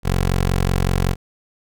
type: tone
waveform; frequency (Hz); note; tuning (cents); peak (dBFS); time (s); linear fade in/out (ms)
15% pulse; 45.33; F#1; -35; -10; 0.03-1.16; 50
effects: none